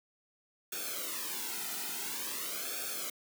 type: noise with flanger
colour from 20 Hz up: white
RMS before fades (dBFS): -38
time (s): 0.72-3.1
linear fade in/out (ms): 5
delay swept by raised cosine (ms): 1 to 1.82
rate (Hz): 0.48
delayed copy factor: -0.9
effects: high-pass 200 Hz 12 dB/octave